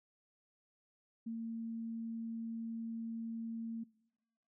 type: tone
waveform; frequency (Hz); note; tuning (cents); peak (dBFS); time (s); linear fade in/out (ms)
sine; 227.7; A#3; -40; -38; 1.26-3.84; 10
effects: noise-tail reverb RT60 1.0 s tail -24 dB re dry